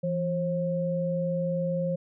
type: tone pair together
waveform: sine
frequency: 168.8 / 535.9 Hz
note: E3 / C5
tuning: +41 / +41 cents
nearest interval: octave + minor sixth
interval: 2000 cents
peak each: -28 dBFS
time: 0.03-1.96 s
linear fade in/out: 10 ms
effects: none